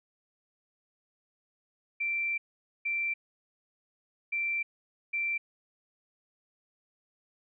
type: tone bursts at uneven times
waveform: sine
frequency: 2349 Hz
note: D7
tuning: in tune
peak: -28 dBFS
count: 4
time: 2-2.38 / 2.85-3.14 / 4.32-4.63 / 5.13-5.38 s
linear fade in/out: 10 ms
effects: none